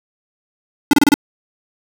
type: tone bursts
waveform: square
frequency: 288.8 Hz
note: D4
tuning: 29 cents flat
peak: -8 dBFS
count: 5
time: 0.91-1.141 s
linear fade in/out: 2 ms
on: 23 ms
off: 29 ms
effects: none